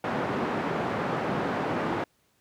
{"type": "band-pass noise", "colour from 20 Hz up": "pink", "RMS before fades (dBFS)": -29, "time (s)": [0.04, 2.04], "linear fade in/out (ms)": 2, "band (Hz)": [180, 1400], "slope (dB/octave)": 12, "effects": ["pink hiss -68 dBFS RMS until 2.4 s", "high-pass 80 Hz 12 dB/octave"]}